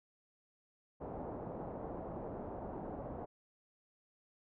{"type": "low-pass noise", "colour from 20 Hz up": "white", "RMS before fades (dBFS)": -44, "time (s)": [1, 3.26], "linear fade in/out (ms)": 20, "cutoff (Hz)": 770, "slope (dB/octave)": 24, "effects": []}